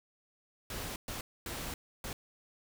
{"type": "noise bursts at uneven times", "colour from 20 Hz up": "pink", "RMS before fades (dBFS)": -40, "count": 4, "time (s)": [[0.7, 0.96], [1.08, 1.21], [1.46, 1.74], [2.04, 2.13]], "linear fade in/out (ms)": 2, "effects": []}